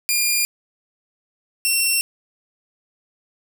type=tone pair in turn; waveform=10% pulse; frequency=2409 / 2715 Hz; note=D7 / F7; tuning=+43 / -50 cents; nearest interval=major second; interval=207 cents; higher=second; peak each=-8 dBFS; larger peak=neither; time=0.09-0.45 / 1.65-2.01 s; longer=neither; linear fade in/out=0 ms; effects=7-bit